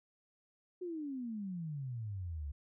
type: exponential sweep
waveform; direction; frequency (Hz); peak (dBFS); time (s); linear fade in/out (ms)
sine; down; 370 to 68.3; -38; 0.81-2.52; 10
effects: none